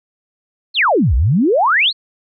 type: exponential two-way sweep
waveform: sine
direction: down then up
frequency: 4548 to 55.7 to 4548 Hz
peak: -10 dBFS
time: 0.74-1.93 s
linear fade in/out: 50 ms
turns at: 1.15 s
effects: none